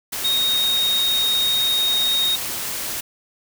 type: tone in noise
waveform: sine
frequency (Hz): 3729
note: A#7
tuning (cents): 0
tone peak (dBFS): -17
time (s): 0.24-2.36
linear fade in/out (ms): 10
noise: white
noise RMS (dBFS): -27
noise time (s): 0.12-3.01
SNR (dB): +7
effects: none